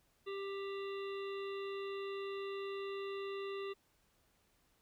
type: harmonic tone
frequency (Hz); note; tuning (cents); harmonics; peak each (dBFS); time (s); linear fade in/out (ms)
394.4; G4; +11; 1 / 3 / 5 / 7 / 9 / 10; -40 / -49 / -54 / -53 / -57 / -59; 0.26-3.74; 20
effects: pink hiss -74 dBFS RMS until 4.81 s